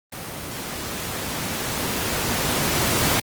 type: noise with level ramp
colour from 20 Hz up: pink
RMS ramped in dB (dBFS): -33 to -19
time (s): 0.12-3.2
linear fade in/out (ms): 5
effects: high-pass 80 Hz 12 dB/octave + Opus 24 kbps